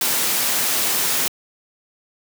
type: noise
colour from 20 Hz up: white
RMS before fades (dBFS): -20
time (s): 0.01-1.28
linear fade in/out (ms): 2
effects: high-pass 150 Hz 12 dB/octave